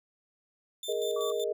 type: tone with tremolo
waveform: sawtooth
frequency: 3558 Hz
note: A7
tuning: 19 cents sharp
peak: -34 dBFS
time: 0.83-1.44 s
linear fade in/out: 2 ms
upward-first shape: square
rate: 5.3 Hz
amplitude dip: 65%
type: chord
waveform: sine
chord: Ab suspended second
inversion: none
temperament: just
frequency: 415.3 / 467.2 / 623 Hz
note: Ab4 / Bb4 / Eb5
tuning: 0 / +4 / +2 cents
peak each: -32 / -32 / -34 dBFS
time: 0.88-1.53 s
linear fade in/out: 10 ms
type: tone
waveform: sine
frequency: 1144 Hz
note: D6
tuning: 46 cents flat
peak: -37 dBFS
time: 1.16-1.32 s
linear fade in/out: 5 ms
effects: none